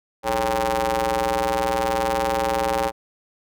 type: ring-modulated tone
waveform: sawtooth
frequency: 120.3 Hz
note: B2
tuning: 45 cents flat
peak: -13 dBFS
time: 0.23-2.92 s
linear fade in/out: 50 ms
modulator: 672 Hz
effects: none